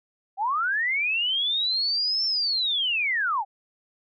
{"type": "linear two-way sweep", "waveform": "sine", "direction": "up then down", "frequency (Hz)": [740, 5400, 740], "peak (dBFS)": -22, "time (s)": [0.37, 3.45], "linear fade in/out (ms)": 50, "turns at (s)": 2.25, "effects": []}